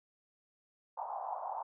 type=band-pass noise; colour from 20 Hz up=pink; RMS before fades=-40 dBFS; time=0.97-1.63 s; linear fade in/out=10 ms; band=700 to 980 Hz; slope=48 dB/octave; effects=none